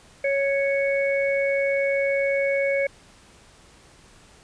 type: harmonic tone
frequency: 554.4 Hz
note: C#5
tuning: in tune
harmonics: 1 / 3 / 4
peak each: -21 / -34 / -26 dBFS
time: 0.24-2.87 s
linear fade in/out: 5 ms
effects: pink hiss -52 dBFS RMS until 4.43 s + resampled to 22050 Hz